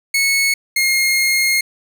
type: tone pair in turn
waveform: sawtooth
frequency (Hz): 2200 / 2142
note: C#7 / C7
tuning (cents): -14 / +40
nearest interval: unison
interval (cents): 46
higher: first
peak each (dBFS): -10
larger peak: neither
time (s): 0.14-0.54 / 0.76-1.61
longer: second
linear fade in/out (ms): 5
effects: none